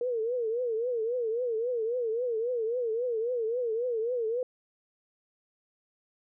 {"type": "tone with vibrato", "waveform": "sine", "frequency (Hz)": 469.8, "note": "A#4", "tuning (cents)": 13, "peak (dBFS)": -27, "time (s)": [0.01, 4.43], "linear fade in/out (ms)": 2, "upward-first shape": "triangle", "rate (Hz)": 3.7, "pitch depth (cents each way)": 150, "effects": []}